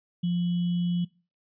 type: tone with sample-and-hold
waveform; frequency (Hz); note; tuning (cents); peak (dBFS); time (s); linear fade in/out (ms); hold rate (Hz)
sine; 175.1; F3; +5; -23; 0.23-1.05; 10; 3150
effects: noise-tail reverb RT60 0.4 s tail -25 dB re dry + resampled to 11025 Hz